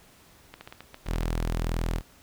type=clicks; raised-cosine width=0.3 ms; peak=-25 dBFS; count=9; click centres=0.54 / 0.61 / 0.675 / 0.725 / 0.806 / 0.944 / 1.067 / 1.143 / 1.225 s
type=tone; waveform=sawtooth; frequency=41.2 Hz; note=E1; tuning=in tune; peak=-22 dBFS; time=1.05-2.02 s; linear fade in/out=50 ms
effects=pink hiss -56 dBFS RMS until 2.22 s